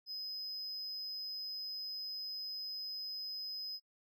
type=tone; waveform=triangle; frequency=5050 Hz; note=D#8; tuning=25 cents sharp; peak=-39 dBFS; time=0.06-3.8 s; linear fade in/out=50 ms; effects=noise-tail reverb RT60 0.1 s tail -25 dB re dry